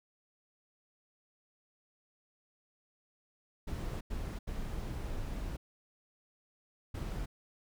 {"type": "noise bursts at uneven times", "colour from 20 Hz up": "brown", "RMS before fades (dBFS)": -38, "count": 4, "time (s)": [[3.67, 4.01], [4.1, 4.39], [4.47, 5.57], [6.94, 7.26]], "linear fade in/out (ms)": 10, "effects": []}